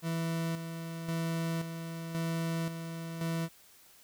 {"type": "tone with tremolo", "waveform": "40% pulse", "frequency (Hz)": 164.9, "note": "E3", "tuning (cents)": 1, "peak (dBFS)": -30, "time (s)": [0.02, 3.49], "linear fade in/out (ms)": 50, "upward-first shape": "square", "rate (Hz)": 0.94, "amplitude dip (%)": 55, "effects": ["white hiss -59 dBFS RMS until 4.03 s"]}